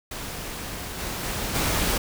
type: noise with level steps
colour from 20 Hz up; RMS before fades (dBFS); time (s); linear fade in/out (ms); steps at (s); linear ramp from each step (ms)
pink; -34 / -31 / -29 / -24; 0.11-1.98; 5; 0.98 / 1.23 / 1.54; 20
effects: none